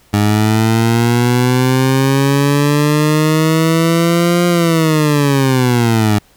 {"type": "linear two-way sweep", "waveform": "20% pulse", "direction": "up then down", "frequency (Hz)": [102.7, 175.5, 102.7], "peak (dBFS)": -5, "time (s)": [0.13, 6.19], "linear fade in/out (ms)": 10, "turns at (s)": 4.47, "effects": ["pink hiss -50 dBFS RMS until 6.36 s"]}